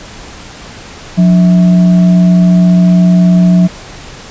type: tone with frequency modulation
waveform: sine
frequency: 178.5 Hz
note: F3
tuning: 38 cents sharp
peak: -3 dBFS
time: 1.17-3.68 s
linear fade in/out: 20 ms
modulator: 472 Hz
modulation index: 0.27
effects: pink hiss -30 dBFS RMS until 4.3 s + resampled to 16000 Hz